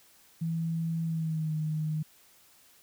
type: tone with pitch glide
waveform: sine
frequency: 164.3 to 155.08 Hz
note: E3 to D#3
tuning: -5 to -5 cents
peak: -28 dBFS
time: 0.41-2.03 s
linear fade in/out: 10 ms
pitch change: -100 cents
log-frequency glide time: 1.04-1.54 s
effects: white hiss -60 dBFS RMS until 2.82 s